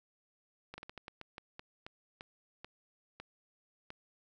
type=slowing click train; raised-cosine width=0.3 ms; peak=-29 dBFS; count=14; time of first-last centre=0.74-3.904 s; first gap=40 ms; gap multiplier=1.27; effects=none